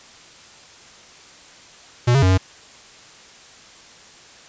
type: tone with pitch steps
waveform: square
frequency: 121.5 / 137.3 / 92.9 / 93.7 Hz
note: B2 / C#3 / F#2 / F#2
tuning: -28 / -16 / +7 / +22 cents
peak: -13 dBFS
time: 2.07-2.378 s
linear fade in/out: 10 ms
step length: 77 ms
effects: white hiss -45 dBFS RMS until 4.48 s + resampled to 16000 Hz